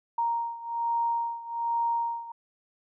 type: beating tone pair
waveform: sine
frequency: 932.3 / 933.5 Hz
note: A#5 / A#5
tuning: 0 / +2 cents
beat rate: 1.2 Hz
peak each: -28 / -31 dBFS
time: 0.18-2.32 s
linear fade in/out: 5 ms
effects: none